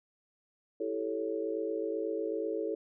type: chord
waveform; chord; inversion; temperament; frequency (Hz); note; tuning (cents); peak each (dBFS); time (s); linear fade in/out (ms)
sine; A dominant seventh; second; equal; 329.6 / 392 / 440 / 554.4; E4 / G4 / A4 / C#5; 0 / 0 / 0 / 0; -37 / -39 / -34 / -39; 0.8-2.75; 5
effects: none